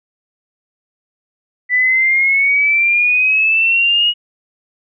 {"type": "exponential sweep", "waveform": "sine", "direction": "up", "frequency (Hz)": [1975.5, 2900], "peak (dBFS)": -10, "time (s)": [1.69, 4.14], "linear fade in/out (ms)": 50, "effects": []}